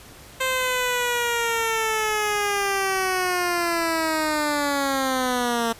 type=linear sweep; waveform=10% pulse; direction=down; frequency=523.3 to 227.4 Hz; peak=-13 dBFS; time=0.4-5.73 s; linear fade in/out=10 ms; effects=pink hiss -45 dBFS RMS until 5.79 s + resampled to 32000 Hz